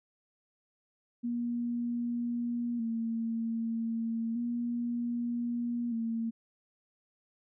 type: tone with vibrato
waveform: sine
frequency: 233.1 Hz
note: A#3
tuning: in tune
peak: -30 dBFS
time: 1.23-6.31 s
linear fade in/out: 20 ms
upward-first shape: square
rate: 0.32 Hz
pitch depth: 39 cents each way
effects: none